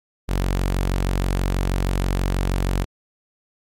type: tone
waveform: sawtooth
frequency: 46.25 Hz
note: F#1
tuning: in tune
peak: -15 dBFS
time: 0.28-2.85 s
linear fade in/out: 20 ms
effects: MP3 64 kbps